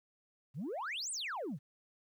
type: exponential two-way sweep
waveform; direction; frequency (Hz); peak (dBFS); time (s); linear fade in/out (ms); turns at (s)
sine; up then down; 116.8 to 9190 to 116.8; -35; 0.54-1.59; 50; 1.11
effects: tanh soft clip ceiling -35 dBFS + 12-bit